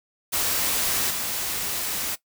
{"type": "noise with level steps", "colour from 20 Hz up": "white", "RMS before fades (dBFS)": [-24, -28], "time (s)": [0.32, 2.16], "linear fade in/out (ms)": 20, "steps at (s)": 1.1, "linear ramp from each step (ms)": 10, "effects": ["noise-tail reverb RT60 0.1 s tail -18 dB re dry"]}